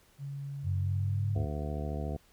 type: tone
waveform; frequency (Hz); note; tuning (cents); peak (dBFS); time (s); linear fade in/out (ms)
sine; 140; C#3; +18; -36; 0.18-1.38; 50
type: tone with pitch glide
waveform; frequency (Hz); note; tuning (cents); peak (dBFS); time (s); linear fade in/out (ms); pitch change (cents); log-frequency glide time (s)
sine; 94 to 101.92; F#2 to G#2; +28 to -32; -28; 0.63-1.47; 50; +140; 0.74-1.28
type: harmonic tone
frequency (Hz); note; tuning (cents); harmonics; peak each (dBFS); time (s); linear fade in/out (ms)
73.9; D2; +11; 1 / 2 / 3 / 4 / 5 / 6 / 7 / 9 / 10; -35 / -38 / -42 / -45 / -46 / -45 / -46 / -44 / -49; 1.35-2.17; 10
effects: pink hiss -64 dBFS RMS until 2.32 s